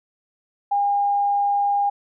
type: tone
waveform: sine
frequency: 809 Hz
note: G#5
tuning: 46 cents flat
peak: -17 dBFS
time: 0.71-1.9 s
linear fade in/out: 10 ms
effects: none